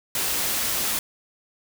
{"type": "noise", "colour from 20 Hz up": "white", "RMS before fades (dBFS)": -25, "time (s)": [0.15, 0.99], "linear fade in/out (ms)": 2, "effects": []}